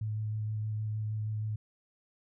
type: tone with vibrato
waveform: sine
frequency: 107.7 Hz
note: A2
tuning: 37 cents flat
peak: -31 dBFS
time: 0.01-1.56 s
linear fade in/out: 5 ms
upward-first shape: square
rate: 6.4 Hz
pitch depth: 11 cents each way
effects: none